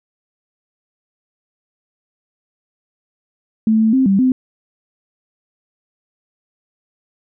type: tone with pitch steps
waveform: sine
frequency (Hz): 219.8 / 221 / 263.2 / 195.3 / 257.2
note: A3 / A3 / C4 / G3 / C4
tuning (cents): -2 / +8 / +10 / -6 / -30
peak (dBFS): -10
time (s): 3.67-4.32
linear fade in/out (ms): 2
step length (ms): 130
effects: none